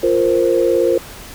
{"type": "chord", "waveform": "sine", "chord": "F suspended fourth", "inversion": "none", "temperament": "just", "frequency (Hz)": [349.2, 465.6, 523.8], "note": ["F4", "Bb4", "C5"], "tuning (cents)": [0, -2, 2], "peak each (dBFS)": -16, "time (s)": [0.03, 0.98], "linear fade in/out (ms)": 5, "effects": ["pink hiss -35 dBFS RMS until 1.34 s"]}